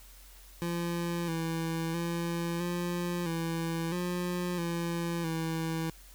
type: tone with pitch steps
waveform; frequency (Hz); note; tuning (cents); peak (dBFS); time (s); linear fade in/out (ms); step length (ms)
25% pulse; 171.4 / 164 / 169.9 / 175 / 165.4 / 177.8 / 169.8 / 162.6; F3 / E3 / F3 / F3 / E3 / F3 / F3 / E3; -32 / -9 / -47 / +4 / +6 / +31 / -48 / -23; -27; 0.62-5.9; 0; 660
effects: added 45 Hz sine -52 dBFS peak until 6.14 s + white hiss -56 dBFS RMS until 6.14 s